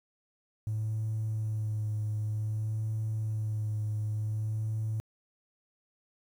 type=tone with vibrato; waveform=triangle; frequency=108 Hz; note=A2; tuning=32 cents flat; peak=-26 dBFS; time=0.67-5 s; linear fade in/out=0 ms; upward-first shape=sine; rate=0.54 Hz; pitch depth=23 cents each way; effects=tanh soft clip ceiling -26 dBFS + 10-bit